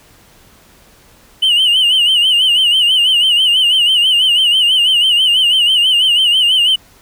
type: tone with vibrato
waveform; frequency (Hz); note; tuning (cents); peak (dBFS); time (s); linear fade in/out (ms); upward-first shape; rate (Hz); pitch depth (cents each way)
triangle; 2960; F#7; 0; -6; 1.42-6.76; 10; sine; 6.1; 100
effects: tanh soft clip ceiling -3 dBFS + pink hiss -46 dBFS RMS until 7.01 s